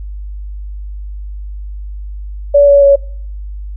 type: tone with pitch steps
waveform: sine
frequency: 572 / 565.8 / 559.6 Hz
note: D5 / C#5 / C#5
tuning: -46 / +35 / +16 cents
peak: -3 dBFS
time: 2.54-2.96 s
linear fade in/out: 10 ms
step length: 140 ms
effects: noise-tail reverb RT60 0.6 s tail -23 dB re dry + added 50 Hz sine -22 dBFS peak until 3.76 s